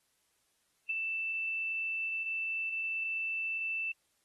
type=tone; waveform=sine; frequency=2656 Hz; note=E7; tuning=12 cents sharp; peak=-32 dBFS; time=0.89-3.92 s; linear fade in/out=5 ms; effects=white hiss -75 dBFS RMS until 4.24 s + AAC 32 kbps